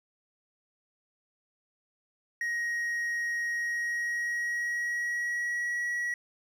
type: tone with pitch glide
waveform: triangle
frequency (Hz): 1884 to 1922.5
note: A#6 to B6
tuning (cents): +18 to -47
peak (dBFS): -27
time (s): 2.41-6.14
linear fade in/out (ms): 2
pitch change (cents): +35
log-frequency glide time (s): 3.46-5.86
effects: none